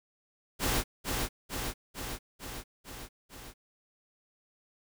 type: noise with echo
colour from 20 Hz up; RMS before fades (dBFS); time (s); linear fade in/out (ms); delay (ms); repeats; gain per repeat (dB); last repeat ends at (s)
pink; -29; 0.59-0.84; 50; 450; 6; -3; 3.54
effects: none